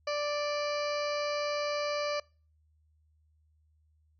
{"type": "harmonic tone with a mistuned harmonic", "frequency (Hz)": 587.3, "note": "D5", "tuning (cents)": 0, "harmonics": [1, 2, 3, 4, 5, 7, 8, 9, 10], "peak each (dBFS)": [-31, -37, -44, -41, -48, -46, -42, -50, -50], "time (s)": [0.07, 2.2], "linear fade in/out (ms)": 5, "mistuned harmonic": 10, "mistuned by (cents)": 19, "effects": ["noise-tail reverb RT60 0.4 s tail -26 dB re dry", "added 77 Hz sine -65 dBFS peak until 4.19 s"]}